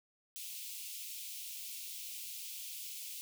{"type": "high-pass noise", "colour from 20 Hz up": "white", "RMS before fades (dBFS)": -45, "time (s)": [0.36, 3.21], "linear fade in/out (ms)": 0, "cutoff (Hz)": 2400, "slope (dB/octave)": 48, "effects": []}